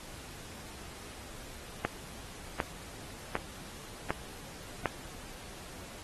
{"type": "click train", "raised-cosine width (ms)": 0.5, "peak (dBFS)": -14, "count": 5, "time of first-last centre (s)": [1.85, 4.858], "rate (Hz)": 1.33, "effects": ["pink hiss -48 dBFS RMS until 6.03 s", "AAC 32 kbps"]}